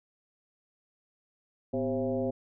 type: tone with frequency modulation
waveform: sine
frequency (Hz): 392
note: G4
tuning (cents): 0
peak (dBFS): -27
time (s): 1.73-2.31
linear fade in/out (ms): 10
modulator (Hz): 140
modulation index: 1.7
effects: none

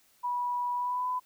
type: tone with pitch glide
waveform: sine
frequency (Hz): 977 to 1002.7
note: B5 to B5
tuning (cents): -19 to +26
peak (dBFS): -28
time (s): 0.23-1.2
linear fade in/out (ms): 20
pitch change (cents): +45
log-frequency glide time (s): 0.75-1.09
effects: white hiss -65 dBFS RMS until 1.25 s

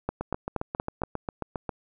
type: two click trains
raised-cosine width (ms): 1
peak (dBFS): -13 / -16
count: 5 / 12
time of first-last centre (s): 0.09-1.036 / 0.21-1.692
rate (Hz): 4.23 / 7.42
effects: none

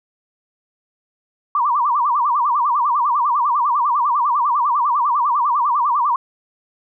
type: tone with vibrato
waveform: sine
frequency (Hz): 1059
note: C6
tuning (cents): +21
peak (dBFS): -14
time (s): 1.55-6.16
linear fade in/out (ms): 2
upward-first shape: sine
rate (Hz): 10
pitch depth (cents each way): 220
effects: none

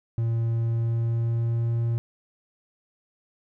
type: tone with pitch glide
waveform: triangle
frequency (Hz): 115 to 116.54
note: A#2 to A#2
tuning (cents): -23 to 0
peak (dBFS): -20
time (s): 0.18-1.98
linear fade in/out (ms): 0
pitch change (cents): +23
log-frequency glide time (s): 0.52-1.81
effects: none

